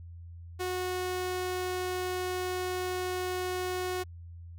sawtooth tone, 365.6 Hz, F#4, 21 cents flat, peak -27 dBFS, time 0.59-4.04 s, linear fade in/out 20 ms, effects added 85 Hz sine -43 dBFS peak until 4.58 s

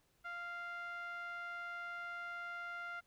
5% pulse tone with low-pass filter, 696 Hz, F5, 6 cents flat, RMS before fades -45 dBFS, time 0.24-3.01 s, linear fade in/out 20 ms, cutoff 1600 Hz, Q 5.3, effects pink hiss -75 dBFS RMS until 3.06 s

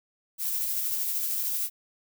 violet noise with tremolo, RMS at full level -28 dBFS, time 0.38-1.7 s, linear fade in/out 50 ms, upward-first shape sine, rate 13 Hz, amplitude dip 25%, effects none

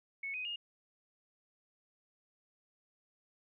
sine tone with pitch steps, 2206 / 2505 / 2844 Hz, C#7 / D#7 / F7, -9 / +11 / +31 cents, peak -37 dBFS, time 0.23-0.56 s, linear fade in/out 5 ms, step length 110 ms, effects none

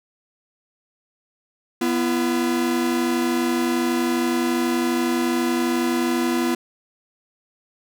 45% pulse tone pair together, 246.6 / 338.6 Hz, B3 / E4, -2 / +46 cents, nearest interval perfect fourth, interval 548 cents, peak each -22 dBFS, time 1.81-6.55 s, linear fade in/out 5 ms, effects none

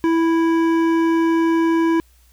sine tone with hard clipping, 329.6 Hz, E4, in tune, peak -16 dBFS, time 0.04-2 s, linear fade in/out 0 ms, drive 12 dB, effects added 60 Hz sine -51 dBFS peak until 2.32 s + white hiss -58 dBFS RMS until 2.32 s

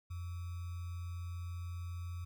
sine tone with sample-and-hold, 87.31 Hz, F2, in tune, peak -39 dBFS, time 0.1-2.25 s, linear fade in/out 10 ms, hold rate 1225 Hz, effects none

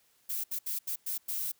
violet noise bursts at uneven times, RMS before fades -34 dBFS, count 6, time 0.29-0.44 / 0.51-0.59 / 0.66-0.79 / 0.87-0.96 / 1.06-1.18 / 1.28-1.52 s, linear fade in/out 10 ms, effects white hiss -68 dBFS RMS until 1.59 s

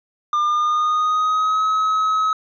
triangle tone with pitch glide, 1201 to 1279.8 Hz, D6 to D#6, +38 to +48 cents, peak -14 dBFS, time 0.33-2.33 s, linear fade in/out 2 ms, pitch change +110 cents, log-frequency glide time 0.43-1.63 s, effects resampled to 16000 Hz

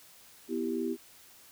sine chord, E minor, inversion second, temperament equal, 246.9 / 329.6 / 392 Hz, B3 / E4 / G4, 0 / 0 / 0 cents, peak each -34 dBFS, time 0.48-0.97 s, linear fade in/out 50 ms, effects white hiss -56 dBFS RMS until 1.51 s

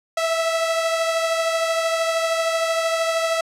sawtooth beating tone pair, 655 / 668 Hz, E5 / E5, -11 / +23 cents, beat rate 13 Hz, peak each -16 / -24 dBFS, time 0.17-3.41 s, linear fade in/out 5 ms, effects low-pass 9000 Hz 12 dB/octave

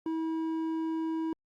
sine tone with hard clipping, 322.7 Hz, E4, 37 cents flat, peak -31 dBFS, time 0.06-1.33 s, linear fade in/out 2 ms, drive 6 dB, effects Opus 48 kbps

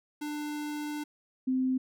square / sine tone pair in turn, 297.6 / 258.8 Hz, D4 / C4, +23 / -19 cents, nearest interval major second, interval 242 cents, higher first, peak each -34 / -25 dBFS, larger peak second, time 0.21-1.04 / 1.47-1.78 s, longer first, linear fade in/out 10 ms, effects none

